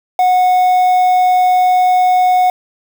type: tone with quantisation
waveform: triangle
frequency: 733 Hz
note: F#5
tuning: 16 cents flat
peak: -6 dBFS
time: 0.19-2.5 s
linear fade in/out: 2 ms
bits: 5
effects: none